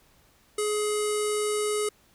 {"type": "tone with low-pass filter", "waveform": "square", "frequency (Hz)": 420.8, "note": "G#4", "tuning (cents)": 23, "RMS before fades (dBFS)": -27, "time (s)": [0.58, 1.89], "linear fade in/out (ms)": 5, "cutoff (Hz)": 9400, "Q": 6, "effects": ["pink hiss -61 dBFS RMS until 2.14 s"]}